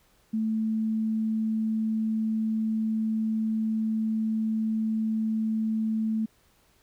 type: tone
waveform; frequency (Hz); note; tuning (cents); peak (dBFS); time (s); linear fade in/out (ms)
sine; 220; A3; 0; -24; 0.33-6.26; 10
effects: pink hiss -64 dBFS RMS until 6.82 s